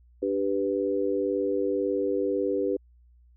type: chord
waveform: sine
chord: G major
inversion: second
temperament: equal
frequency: 293.7 / 392 / 493.9 Hz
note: D4 / G4 / B4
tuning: 0 / 0 / 0 cents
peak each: -30 / -27 / -28 dBFS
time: 0.22-2.77 s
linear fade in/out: 10 ms
effects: added 60 Hz sine -54 dBFS peak until 3.36 s